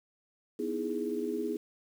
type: chord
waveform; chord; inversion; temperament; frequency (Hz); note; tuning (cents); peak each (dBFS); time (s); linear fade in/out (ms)
sine; E major seventh; second; equal; 246.9 / 311.1 / 329.6 / 415.3; B3 / D#4 / E4 / G#4; 0 / 0 / 0 / 0; -37 / -38 / -37 / -34; 0.59-1.57; 5
effects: 9-bit